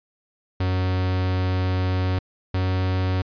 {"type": "tone pair in turn", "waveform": "45% pulse", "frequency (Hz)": [92.5, 92.94], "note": ["F#2", "F#2"], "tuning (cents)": [0, 8], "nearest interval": "unison", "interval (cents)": 8, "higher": "second", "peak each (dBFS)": -20, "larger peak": "neither", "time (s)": [[0.6, 2.19], [2.54, 3.22]], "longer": "first", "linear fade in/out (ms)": 5, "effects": ["resampled to 11025 Hz"]}